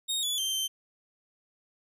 sawtooth tone with pitch steps, 3724 / 3431 / 3139 / 3112 Hz, A#7 / A7 / G7 / G7, -2 / -44 / +2 / -13 cents, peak -25 dBFS, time 0.08-0.68 s, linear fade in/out 20 ms, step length 150 ms, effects resampled to 32000 Hz + 11-bit

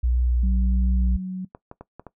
sine tone with vibrato, 60.2 Hz, B1, 44 cents flat, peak -18 dBFS, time 0.03-1.17 s, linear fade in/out 10 ms, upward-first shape triangle, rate 1.4 Hz, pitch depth 34 cents each way
sine tone with pitch glide, 190 to 185.66 Hz, F#3 to F#3, +46 to +6 cents, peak -27 dBFS, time 0.43-1.45 s, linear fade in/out 5 ms, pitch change -40 cents, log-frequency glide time 0.76-1.23 s
clicks, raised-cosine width 1 ms, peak -24 dBFS, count 5, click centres 1.549 / 1.714 / 1.81 / 1.996 / 2.067 s
effects noise-tail reverb RT60 0.1 s tail -18 dB re dry

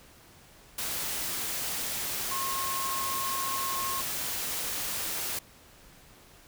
sine tone in noise, 1077 Hz, C6, 50 cents sharp, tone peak -32 dBFS, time 2.31-4.01 s, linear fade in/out 5 ms, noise white, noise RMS -33 dBFS, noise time 0.78-5.39 s, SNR -2 dB, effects pink hiss -55 dBFS RMS until 6.47 s

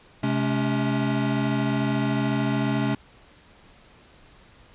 square tone cluster, 130.5 / 212.9 / 281.4 Hz, C3 / G#3 / C#4, -4 / +43 / +26 cents, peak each -27 dBFS, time 0.23-2.95 s, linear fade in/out 5 ms, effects pink hiss -53 dBFS RMS until 4.74 s + resampled to 8000 Hz

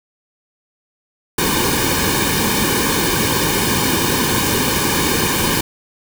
pink noise with comb filter, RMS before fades -17 dBFS, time 1.38-5.61 s, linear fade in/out 5 ms, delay 1.5 ms, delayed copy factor -0.85, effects none

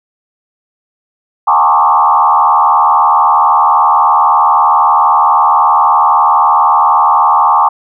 sine tone with frequency modulation, 987.8 Hz, B5, in tune, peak -5 dBFS, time 1.47-7.69 s, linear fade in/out 10 ms, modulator 76.2 Hz, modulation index 2.7, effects none

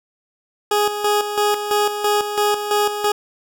20% pulse tone with tremolo, 415.3 Hz, G#4, in tune, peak -10 dBFS, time 0.71-3.12 s, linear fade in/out 5 ms, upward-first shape square, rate 3 Hz, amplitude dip 60%, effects none

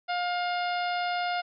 harmonic tone, 709 Hz, F5, 26 cents sharp, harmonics 1 / 2 / 3 / 4 / 5 / 6 / 7, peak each -28 / -34 / -38 / -40 / -42 / -44 / -45 dBFS, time 0.08-1.42 s, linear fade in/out 20 ms, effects none

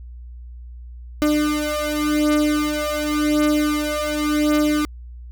35% pulse beating tone pair, 299.3 / 300.2 Hz, D4 / D4, +33 / +38 cents, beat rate 0.9 Hz, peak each -19 dBFS, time 1.22-4.85 s, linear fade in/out 0 ms, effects added 60 Hz sine -34 dBFS peak until 5.31 s

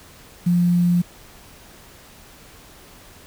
sine tone with quantisation, 175.3 Hz, F3, 7 cents sharp, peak -14 dBFS, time 0.46-1.02 s, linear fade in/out 10 ms, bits 7, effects pink hiss -46 dBFS RMS until 3.26 s

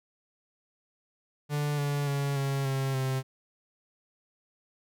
45% pulse tone with pitch steps, 146.83 / 143.73 / 140.69 / 137.71 / 134.8 / 131.95 Hz, D3 / D3 / C#3 / C#3 / C#3 / C3, 0 / -37 / +26 / -11 / -48 / +15 cents, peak -27 dBFS, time 1.49-3.23 s, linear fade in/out 50 ms, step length 290 ms, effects none

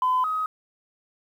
sine tone pair in turn, 1015 / 1262.7 Hz, B5 / D#6, +47 / +25 cents, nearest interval major third, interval 378 cents, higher second, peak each -18 / -23 dBFS, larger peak first, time 0.02-0.24 / 0.24-0.46 s, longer neither, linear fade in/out 2 ms, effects tanh soft clip ceiling -15 dBFS + 9-bit

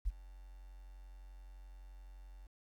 sine tone with ADSR envelope, 45.83 Hz, F#1, 16 cents flat, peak -28 dBFS, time 0.05-2.47 s, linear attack 27 ms, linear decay 29 ms, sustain -22 dB, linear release 9 ms, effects 11-bit

